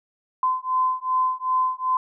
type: beating tone pair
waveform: sine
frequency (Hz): 1025 / 1027.6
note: C6 / C6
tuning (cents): -36 / -32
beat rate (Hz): 2.6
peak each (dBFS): -23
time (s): 0.43-1.97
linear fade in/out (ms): 2
effects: none